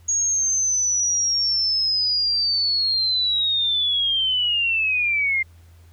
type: linear sweep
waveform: sine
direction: down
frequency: 6645 to 2093 Hz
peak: -18 dBFS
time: 0.08-5.43 s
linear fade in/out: 10 ms
effects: added 84 Hz sine -46 dBFS peak until 5.92 s + pink hiss -59 dBFS RMS until 5.92 s